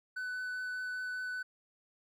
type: tone with vibrato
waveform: triangle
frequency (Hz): 1500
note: F#6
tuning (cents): +23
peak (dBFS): -34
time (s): 0.16-1.43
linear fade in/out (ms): 10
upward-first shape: triangle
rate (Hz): 5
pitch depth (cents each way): 9
effects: none